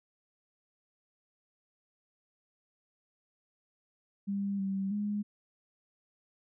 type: tone with pitch steps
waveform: sine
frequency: 199.2 / 194.1 / 206.8 Hz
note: G3 / G3 / G#3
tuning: +28 / -17 / -7 cents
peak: -30 dBFS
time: 4.27-5.23 s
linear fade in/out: 20 ms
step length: 320 ms
effects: none